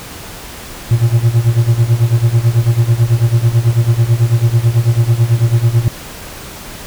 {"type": "tone with tremolo", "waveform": "triangle", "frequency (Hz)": 116.8, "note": "A#2", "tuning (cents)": 4, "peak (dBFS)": -3, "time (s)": [0.91, 5.88], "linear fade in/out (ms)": 0, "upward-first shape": "sine", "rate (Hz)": 9.1, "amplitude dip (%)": 85, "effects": ["pink hiss -30 dBFS RMS until 6.86 s"]}